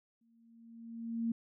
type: tone with exponential growth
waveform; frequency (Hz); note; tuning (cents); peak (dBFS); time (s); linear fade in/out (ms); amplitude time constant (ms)
sine; 230; A#3; -23; -29; 0.21-1.32; 5; 240
effects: none